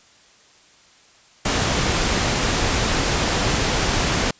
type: noise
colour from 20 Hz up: pink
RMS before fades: -20 dBFS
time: 1.45-4.31 s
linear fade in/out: 5 ms
effects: white hiss -52 dBFS RMS until 4.39 s + resampled to 16000 Hz